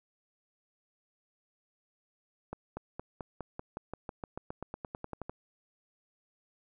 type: accelerating click train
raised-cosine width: 1 ms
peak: -24 dBFS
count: 20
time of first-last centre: 2.53-5.296 s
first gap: 240 ms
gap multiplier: 0.94
effects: none